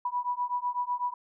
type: beating tone pair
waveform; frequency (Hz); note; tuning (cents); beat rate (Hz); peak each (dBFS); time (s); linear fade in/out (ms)
sine; 977 / 985; B5 / B5; -19 / -5; 8; -31 / -31; 0.05-1.14; 5
effects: none